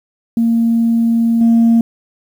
sine tone with level steps, 230.5 Hz, A#3, 19 cents flat, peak -9 / -5 dBFS, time 0.37-1.81 s, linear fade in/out 2 ms, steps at 1.41 s, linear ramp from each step 2 ms, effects tanh soft clip ceiling -5 dBFS + 7-bit

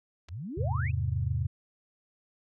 sine exponential sweep, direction up, 69.2 to 2794 Hz, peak -35 dBFS, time 0.28-0.92 s, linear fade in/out 50 ms
clicks, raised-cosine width 0.2 ms, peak -34 dBFS, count 2, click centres 0.286 / 0.289 s
sine chord, E augmented, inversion none, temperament equal, 82.41 / 103.83 / 130.81 Hz, E2 / G#2 / B#2, 0 / 0 / 0 cents, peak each -31 dBFS, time 0.57-1.47 s, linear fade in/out 10 ms
effects none

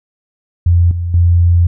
sine tone with level steps, 86.5 Hz, F2, 16 cents flat, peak -6 / -15 / -6 dBFS, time 0.66-1.67 s, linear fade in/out 5 ms, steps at 0.91 / 1.14 s, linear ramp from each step 2 ms, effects none

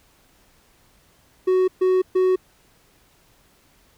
triangle tone bursts, 371.3 Hz, F#4, 6 cents sharp, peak -13 dBFS, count 3, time 1.47-2.36 s, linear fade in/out 10 ms, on 210 ms, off 130 ms, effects pink hiss -58 dBFS RMS until 3.97 s

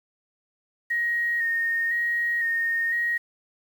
sine tone with vibrato, 1864.7 Hz, A#6, in tune, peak -22 dBFS, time 0.9-3.18 s, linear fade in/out 10 ms, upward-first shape square, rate 0.99 Hz, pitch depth 19 cents each way, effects 8-bit

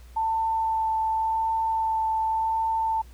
sine tone with vibrato, 889 Hz, A5, 18 cents sharp, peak -22 dBFS, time 0.16-3.02 s, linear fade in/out 10 ms, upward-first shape sine, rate 0.89 Hz, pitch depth 10 cents each way, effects added 60 Hz sine -44 dBFS peak until 3.13 s + pink hiss -57 dBFS RMS until 3.13 s

